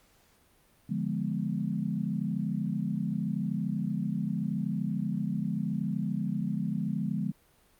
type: chord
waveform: sine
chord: D diminished seventh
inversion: none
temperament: equal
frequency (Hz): 146.83 / 174.61 / 207.7 / 246.9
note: D3 / F3 / Ab3 / Cb4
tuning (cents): 0 / 0 / 0 / 0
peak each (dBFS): -35 / -33 / -32 / -37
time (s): 0.89-7.32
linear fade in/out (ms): 10
effects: pink hiss -64 dBFS RMS until 7.79 s + Opus 48 kbps